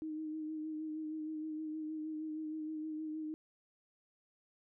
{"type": "tone with vibrato", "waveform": "sine", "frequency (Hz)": 311.1, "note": "D#4", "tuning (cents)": 0, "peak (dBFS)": -38, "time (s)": [0.02, 3.34], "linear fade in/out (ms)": 0, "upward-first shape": "sine", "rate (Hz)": 6.4, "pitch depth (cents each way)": 26, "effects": []}